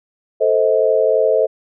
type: chord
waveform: sine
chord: A diminished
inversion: none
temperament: equal with one note detuned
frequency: 440 / 523.3 / 635 Hz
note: A4 / C5 / Eb5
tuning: 0 / 0 / +35 cents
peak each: -16 dBFS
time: 0.4-1.47 s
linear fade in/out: 20 ms
effects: none